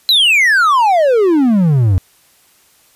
triangle exponential sweep, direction down, 4106 to 87.31 Hz, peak -6 dBFS, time 0.09-1.98 s, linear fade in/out 0 ms, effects white hiss -51 dBFS RMS until 2.95 s + resampled to 32000 Hz

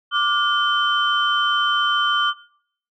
sine tone cluster, 1175 / 1430 / 3083 Hz, D6 / F6 / G7, +1 / +41 / -29 cents, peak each -20 dBFS, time 0.11-2.34 s, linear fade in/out 50 ms, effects noise-tail reverb RT60 0.6 s tail -20 dB re dry + tanh soft clip ceiling -6 dBFS

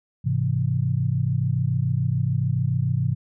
sine chord, Ab augmented, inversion none, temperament equal, 103.83 / 130.81 / 164.81 Hz, Ab2 / C3 / E3, 0 / 0 / 0 cents, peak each -25 / -22 / -27 dBFS, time 0.24-3.15 s, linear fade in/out 20 ms, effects none

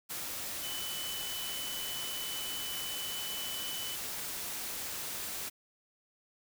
sine tone in noise, 3000 Hz, F#7, 23 cents sharp, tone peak -40 dBFS, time 0.62-3.96 s, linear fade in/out 20 ms, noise white, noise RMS -39 dBFS, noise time 0.09-5.5 s, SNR -4 dB, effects none

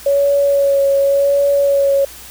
sine tone with vibrato, 559 Hz, C#5, 14 cents sharp, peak -10 dBFS, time 0.06-2.05 s, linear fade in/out 5 ms, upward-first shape sine, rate 0.89 Hz, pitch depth 18 cents each way, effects added 60 Hz sine -44 dBFS peak until 2.3 s + white hiss -36 dBFS RMS until 2.3 s

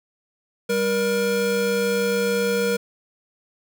square tone pair together, 196.6 / 474.3 Hz, G3 / A#4, +5 / +30 cents, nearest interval octave + minor third, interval 1525 cents, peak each -27 / -21 dBFS, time 0.69-2.77 s, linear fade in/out 10 ms, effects none

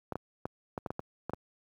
clicks, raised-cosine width 1 ms, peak -20 dBFS, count 9, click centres 0.123 / 0.156 / 0.455 / 0.778 / 0.862 / 0.905 / 0.994 / 1.296 / 1.335 s, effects high-pass 80 Hz 12 dB/octave + 10-bit

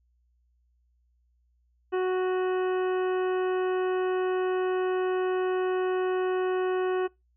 harmonic tone with a mistuned harmonic, 370 Hz, F#4, in tune, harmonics 1 / 2 / 3 / 4 / 5 / 7 / 8, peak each -24 / -35 / -37 / -40 / -44 / -47 / -50 dBFS, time 1.92-7.08 s, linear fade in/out 20 ms, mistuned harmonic 7, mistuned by -26 cents, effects noise-tail reverb RT60 0.2 s tail -24 dB re dry + added 60 Hz sine -65 dBFS peak until 7.36 s

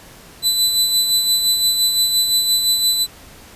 sawtooth tone with tremolo, 4000 Hz, B7, 21 cents sharp, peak -9 dBFS, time 0.42-3.07 s, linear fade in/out 50 ms, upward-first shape sine, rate 5.8 Hz, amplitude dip 45%, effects pink hiss -42 dBFS RMS until 3.55 s + resampled to 32000 Hz

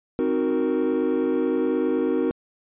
triangle chord, C half-diminished seventh, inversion none, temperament equal, 261.6 / 311.1 / 370 / 466.2 Hz, C4 / Eb4 / Gb4 / Bb4, 0 / 0 / 0 / 0 cents, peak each -23 dBFS, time 0.19-2.31 s, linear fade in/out 0 ms, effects tanh soft clip ceiling -12 dBFS + resampled to 8000 Hz

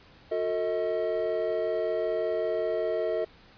triangle tone cluster, 362.7 / 448 / 635 Hz, F#4 / A4 / D#5, -34 / +31 / +35 cents, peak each -31 / -28 / -27 dBFS, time 0.31-3.25 s, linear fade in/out 10 ms, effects pink hiss -55 dBFS RMS until 3.57 s + resampled to 11025 Hz

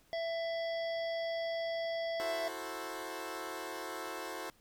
harmonic tone, 665 Hz, E5, 15 cents sharp, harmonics 1 / 3 / 5 / 7 / 8, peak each -34 / -44 / -48 / -51 / -52 dBFS, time 0.13-2.48 s, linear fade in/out 0 ms
15% pulse chord, F# half-diminished seventh, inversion third, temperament equal with one note detuned, 329.6 / 370 / 440 / 527.8 Hz, E4 / F#4 / A4 / C5, 0 / 0 / 0 / +15 cents, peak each -39 dBFS, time 2.2-4.5 s, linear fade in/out 0 ms
effects pink hiss -67 dBFS RMS until 4.6 s

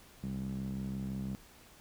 sawtooth tone with band-pass filter, 65.9 Hz, C2, 13 cents sharp, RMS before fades -38 dBFS, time 0.23-1.35 s, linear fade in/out 0 ms, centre 180 Hz, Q 5, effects pink hiss -58 dBFS RMS until 1.8 s

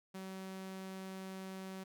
sawtooth tone, 189.9 Hz, F#3, 45 cents sharp, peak -40 dBFS, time 0.14-1.84 s, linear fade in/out 10 ms, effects none

